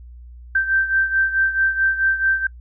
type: beating tone pair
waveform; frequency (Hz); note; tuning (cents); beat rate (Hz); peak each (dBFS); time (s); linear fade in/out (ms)
sine; 1562 / 1566.6; G6 / G6; -7 / -2; 4.6; -17 / -22; 0.55-2.47; 5
effects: noise-tail reverb RT60 0.1 s tail -24 dB re dry + added 60 Hz sine -37 dBFS peak until 2.6 s